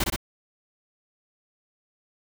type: noise with echo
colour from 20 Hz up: pink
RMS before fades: -24 dBFS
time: 0-0.04 s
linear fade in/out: 5 ms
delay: 61 ms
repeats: 2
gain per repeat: -2 dB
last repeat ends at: 0.162 s
effects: none